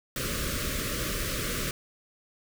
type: band-stop noise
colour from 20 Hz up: pink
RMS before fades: -31 dBFS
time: 0.16-1.71 s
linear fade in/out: 2 ms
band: 620 to 1100 Hz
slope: 96 dB/octave
effects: none